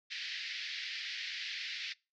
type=band-pass noise; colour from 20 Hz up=pink; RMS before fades=-41 dBFS; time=0.1-1.94 s; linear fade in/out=20 ms; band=1800 to 5100 Hz; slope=48 dB/octave; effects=noise-tail reverb RT60 0.3 s tail -25 dB re dry